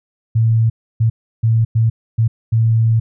sine tone bursts at uneven times, 113.1 Hz, A2, 48 cents sharp, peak -10 dBFS, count 6, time 0.35-0.7 / 1-1.1 / 1.43-1.65 / 1.75-1.9 / 2.18-2.28 / 2.52-3 s, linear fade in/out 10 ms, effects none

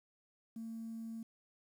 triangle tone, 226 Hz, A3, 47 cents sharp, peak -38 dBFS, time 0.56-1.23 s, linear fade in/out 5 ms, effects tanh soft clip ceiling -39 dBFS + 11-bit

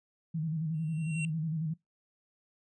sine tone with vibrato, 158.8 Hz, D#3, 36 cents sharp, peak -30 dBFS, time 0.34-1.74 s, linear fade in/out 10 ms, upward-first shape square, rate 11 Hz, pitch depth 62 cents each way
square tone with exponential growth, 2735 Hz, F7, 37 cents flat, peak -33 dBFS, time 0.74-1.25 s, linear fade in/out 1 ms, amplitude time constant 110 ms
effects noise-tail reverb RT60 0.2 s tail -24 dB re dry + resampled to 22050 Hz

